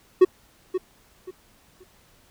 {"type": "tone with echo", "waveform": "triangle", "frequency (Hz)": 370, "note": "F#4", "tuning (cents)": 0, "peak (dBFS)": -7, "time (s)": [0.21, 0.25], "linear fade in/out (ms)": 10, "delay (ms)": 530, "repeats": 3, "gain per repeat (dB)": -12, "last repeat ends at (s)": 1.84, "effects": ["pink hiss -58 dBFS RMS until 2.3 s"]}